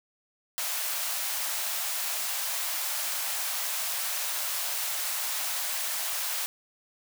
white high-pass noise, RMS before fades -31 dBFS, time 0.58-6.46 s, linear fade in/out 0 ms, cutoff 570 Hz, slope 48 dB/octave, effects none

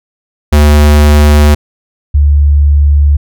square / sine tone pair in turn, 74.2 / 72.38 Hz, D2 / D2, +18 / -25 cents, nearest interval unison, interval 43 cents, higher first, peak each -3 dBFS, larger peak neither, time 0.52-1.55 / 2.14-3.17 s, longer neither, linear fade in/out 10 ms, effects none

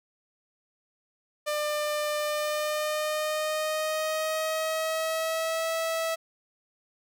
sawtooth tone with pitch glide, 598 to 652.1 Hz, D5 to E5, +31 to -19 cents, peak -23 dBFS, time 1.46-6.16 s, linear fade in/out 20 ms, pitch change +150 cents, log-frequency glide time 2.2-5.72 s, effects none

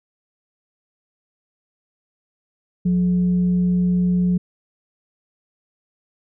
sine tone with frequency modulation, 180 Hz, F#3, 47 cents flat, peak -15 dBFS, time 2.85-4.38 s, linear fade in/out 10 ms, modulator 244 Hz, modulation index 0.2, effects none

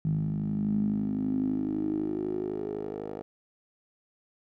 10% pulse tone with band-pass filter sweep, 51.91 Hz, G#1, in tune, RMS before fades -30 dBFS, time 0.05-3.22 s, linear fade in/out 0 ms, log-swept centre 160 to 500 Hz, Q 7.7, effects none

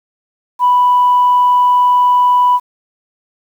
sine tone, 987.8 Hz, B5, in tune, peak -6 dBFS, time 0.59-2.6 s, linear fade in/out 50 ms, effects tanh soft clip ceiling -3 dBFS + 7-bit

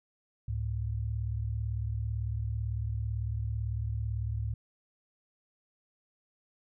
sine tone pair together, 69.9 / 107.86 Hz, C#2 / A2, +15 / -34 cents, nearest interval minor sixth, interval 751 cents, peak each -34 / -32 dBFS, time 0.48-4.54 s, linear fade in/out 5 ms, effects none

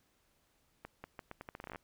accelerating click train, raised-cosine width 0.5 ms, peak -29 dBFS, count 15, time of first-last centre 0.85-1.758 s, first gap 190 ms, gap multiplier 0.8, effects pink hiss -74 dBFS RMS until 1.83 s

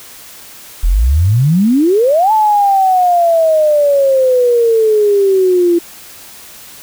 sine exponential two-way sweep, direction up then down, 38.32 to 880 to 338.7 Hz, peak -7 dBFS, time 0.83-5.79 s, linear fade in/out 10 ms, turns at 2.32 s, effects white hiss -35 dBFS RMS until 6.82 s

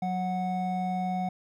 triangle tone pair together, 183.7 / 736.4 Hz, F#3 / F#5, -12 / -8 cents, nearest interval 2 octaves, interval 2404 cents, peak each -28 dBFS, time 0.02-1.29 s, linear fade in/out 5 ms, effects none

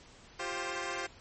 10% pulse chord, F suspended second, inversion none, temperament equal with one note detuned, 349.2 / 392 / 528.7 Hz, F4 / G4 / C5, 0 / 0 / +18 cents, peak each -31 dBFS, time 0.39-1.07 s, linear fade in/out 10 ms, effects pink hiss -56 dBFS RMS until 1.2 s + MP3 32 kbps

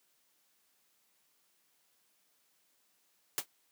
white noise with exponential decay, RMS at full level -28 dBFS, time 3.38-3.46 s, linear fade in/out 0 ms, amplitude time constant 16 ms, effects white hiss -73 dBFS RMS until 3.71 s + high-pass 150 Hz 12 dB/octave

